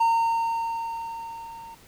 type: tone with level ramp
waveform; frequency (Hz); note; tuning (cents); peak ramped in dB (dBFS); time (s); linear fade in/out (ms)
triangle; 917; A#5; -29; -15 to -38; 0-1.75; 10
effects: pink hiss -53 dBFS RMS until 1.87 s